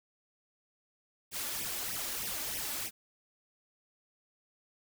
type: noise with flanger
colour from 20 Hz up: white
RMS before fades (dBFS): -37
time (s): 1.31-2.91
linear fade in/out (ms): 50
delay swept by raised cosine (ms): 0.34 to 3.54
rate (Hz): 3.2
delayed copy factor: +0.9
effects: none